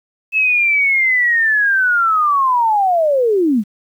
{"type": "linear sweep", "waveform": "sine", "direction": "down", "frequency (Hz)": [2615, 190.3], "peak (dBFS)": -11, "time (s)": [0.32, 3.64], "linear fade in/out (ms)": 50, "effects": ["8-bit"]}